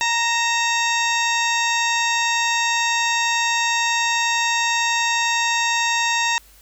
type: harmonic tone with a mistuned harmonic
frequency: 931 Hz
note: A#5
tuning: 2 cents flat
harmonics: 1 / 2 / 3 / 4 / 5 / 6 / 7 / 8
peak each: -22 / -23 / -25 / -26 / -36 / -29 / -30 / -31 dBFS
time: 0.01-6.38 s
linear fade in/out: 0 ms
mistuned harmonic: 3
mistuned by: -81 cents
effects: added 50 Hz sine -51 dBFS peak until 6.61 s + white hiss -51 dBFS RMS until 6.61 s